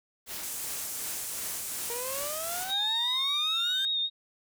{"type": "noise with tremolo", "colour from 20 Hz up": "white", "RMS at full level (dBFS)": -37, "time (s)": [0.26, 2.75], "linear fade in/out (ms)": 50, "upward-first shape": "triangle", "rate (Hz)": 2.7, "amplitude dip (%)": 45}
{"type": "band-pass noise", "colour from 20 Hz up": "pink", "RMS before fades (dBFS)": -38, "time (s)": [0.43, 2.64], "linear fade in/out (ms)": 5, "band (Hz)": [6700, 14000], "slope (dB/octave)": 24}
{"type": "exponential sweep", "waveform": "30% pulse", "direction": "up", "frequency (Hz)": [466.2, 1600], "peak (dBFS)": -33, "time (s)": [1.9, 3.85], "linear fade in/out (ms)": 0}
{"type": "tone with vibrato", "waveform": "sine", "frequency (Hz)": 3705, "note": "A#7", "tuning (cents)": -11, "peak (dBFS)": -26, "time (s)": [2.68, 4.1], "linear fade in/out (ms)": 50, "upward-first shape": "sine", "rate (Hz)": 5.1, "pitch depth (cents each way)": 30}
{"effects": []}